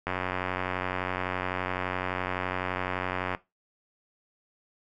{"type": "click train", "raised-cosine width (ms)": 0.5, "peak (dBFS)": -14, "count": 302, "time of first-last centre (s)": [0.07, 3.349], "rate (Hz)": 91.8, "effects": ["noise-tail reverb RT60 0.2 s tail -17 dB re dry"]}